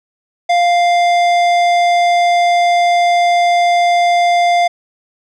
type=tone with tanh clipping; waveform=sine; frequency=698.5 Hz; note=F5; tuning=in tune; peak=-11 dBFS; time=0.49-4.68 s; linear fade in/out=10 ms; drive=15 dB; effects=none